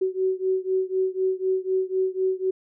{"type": "beating tone pair", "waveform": "sine", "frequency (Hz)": [374.7, 378.7], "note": ["F#4", "F#4"], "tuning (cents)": [22, 40], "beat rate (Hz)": 4, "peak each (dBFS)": [-24, -25], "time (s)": [0.01, 2.51], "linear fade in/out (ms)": 10, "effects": []}